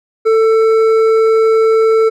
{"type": "tone with hard clipping", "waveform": "sine", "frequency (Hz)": 444.6, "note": "A4", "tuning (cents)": 18, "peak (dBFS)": -9, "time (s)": [0.25, 2.1], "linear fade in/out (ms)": 20, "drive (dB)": 7, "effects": []}